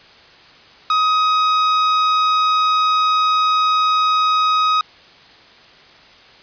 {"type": "tone", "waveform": "45% pulse", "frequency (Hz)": 1260, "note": "D#6", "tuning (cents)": 21, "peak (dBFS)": -13, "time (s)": [0.9, 4.81], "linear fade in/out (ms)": 2, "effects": ["white hiss -45 dBFS RMS until 6.42 s", "resampled to 11025 Hz"]}